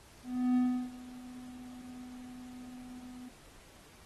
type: tone with ADSR envelope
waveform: triangle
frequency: 250 Hz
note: B3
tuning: 21 cents sharp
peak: -22 dBFS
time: 0.23-3.29 s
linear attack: 330 ms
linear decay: 340 ms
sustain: -21 dB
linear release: 7 ms
effects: pink hiss -58 dBFS RMS until 4.05 s + AAC 32 kbps